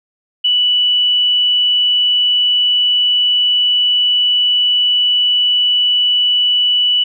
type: tone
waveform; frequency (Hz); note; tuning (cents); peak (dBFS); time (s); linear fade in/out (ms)
sine; 2960; F#7; 0; -10; 0.44-7.04; 10
effects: none